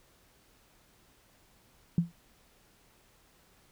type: tone with exponential decay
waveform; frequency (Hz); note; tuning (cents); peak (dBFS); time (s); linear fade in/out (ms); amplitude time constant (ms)
sine; 170; F3; -46; -19; 1.98-2.12; 2; 30
effects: pink hiss -64 dBFS RMS until 3.71 s